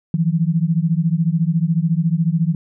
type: beating tone pair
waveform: sine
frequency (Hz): 159.4 / 173.4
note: D#3 / F3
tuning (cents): +42 / -12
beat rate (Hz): 14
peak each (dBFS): -17 / -18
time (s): 0.14-2.55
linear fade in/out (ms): 2
effects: none